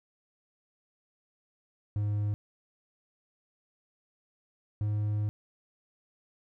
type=tone pair in turn; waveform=triangle; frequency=103.83 / 105.04 Hz; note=G#2 / G#2; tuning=0 / +20 cents; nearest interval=unison; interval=20 cents; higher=second; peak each=-25 dBFS; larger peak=neither; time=1.96-2.34 / 4.81-5.29 s; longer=second; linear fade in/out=0 ms; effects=none